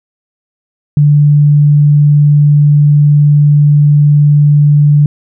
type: tone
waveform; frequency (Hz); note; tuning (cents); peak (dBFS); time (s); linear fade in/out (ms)
sine; 146.83; D3; 0; -3; 0.97-5.06; 2
effects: none